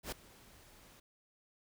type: noise with ADSR envelope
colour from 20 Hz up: pink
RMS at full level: -39 dBFS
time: 0.03-1 s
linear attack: 90 ms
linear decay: 6 ms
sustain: -21 dB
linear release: 6 ms
effects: none